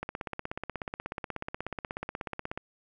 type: click train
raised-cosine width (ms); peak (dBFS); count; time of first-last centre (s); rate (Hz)
0.5; -19; 43; 0.03-2.575; 16.5
effects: none